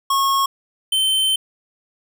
square tone pair in turn, 1093 / 3091 Hz, C#6 / G7, -25 / -25 cents, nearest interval octave + tritone, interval 1800 cents, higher second, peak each -16 dBFS, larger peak neither, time 0.1-0.46 / 0.92-1.36 s, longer second, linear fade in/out 5 ms, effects none

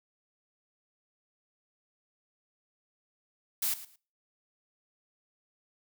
blue noise with echo, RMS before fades -30 dBFS, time 3.62-3.74 s, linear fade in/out 5 ms, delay 110 ms, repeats 2, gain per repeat -15 dB, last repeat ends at 3.96 s, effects noise-tail reverb RT60 0.4 s tail -23 dB re dry

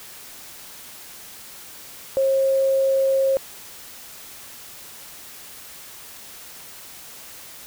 sine tone, 538 Hz, C5, 48 cents sharp, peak -16 dBFS, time 2.17-3.37 s, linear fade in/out 0 ms, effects white hiss -41 dBFS RMS until 7.66 s

